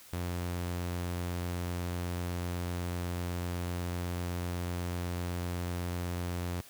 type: tone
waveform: sawtooth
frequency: 88 Hz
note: F2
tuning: 14 cents sharp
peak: -29 dBFS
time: 0.13-6.61 s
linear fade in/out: 0 ms
effects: white hiss -54 dBFS RMS until 6.69 s